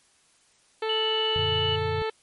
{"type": "harmonic tone", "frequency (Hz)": 440, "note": "A4", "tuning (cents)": 0, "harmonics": [1, 2, 3, 4, 5, 6, 7, 8, 9, 10], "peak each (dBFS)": [-27, -33, -37, -39, -41, -43, -44, -45, -46, -47], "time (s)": [0.82, 2.1], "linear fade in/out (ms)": 5}
{"type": "tone", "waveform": "sine", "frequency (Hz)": 2960, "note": "F#7", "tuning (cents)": 0, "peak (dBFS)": -25, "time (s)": [0.89, 1.76], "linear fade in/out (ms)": 5}
{"type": "chord", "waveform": "sine", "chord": "Gb augmented", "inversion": "none", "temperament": "equal", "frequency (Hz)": [92.5, 116.54, 146.83], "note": ["Gb2", "Bb2", "D3"], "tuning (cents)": [0, 0, 0], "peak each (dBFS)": [-31, -36, -34], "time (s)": [1.36, 2.02], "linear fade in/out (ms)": 0}
{"effects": ["white hiss -62 dBFS RMS until 2.22 s", "MP3 48 kbps"]}